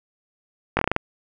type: slowing click train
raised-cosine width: 0.5 ms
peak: -4 dBFS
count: 7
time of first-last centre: 0.77-0.964 s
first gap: 20 ms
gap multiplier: 1.19
effects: none